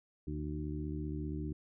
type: harmonic tone with a mistuned harmonic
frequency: 75.2 Hz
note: D2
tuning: 42 cents sharp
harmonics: 1 / 2 / 3 / 4 / 5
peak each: -40 / -41 / -47 / -41 / -47 dBFS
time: 0.27-1.53 s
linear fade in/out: 5 ms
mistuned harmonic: 5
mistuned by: -22 cents
effects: none